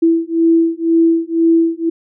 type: beating tone pair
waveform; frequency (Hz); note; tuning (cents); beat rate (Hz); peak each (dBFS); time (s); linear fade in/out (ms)
sine; 329.6 / 331.6; E4 / E4; 0 / +10; 2; -13; 0.02-1.9; 10
effects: none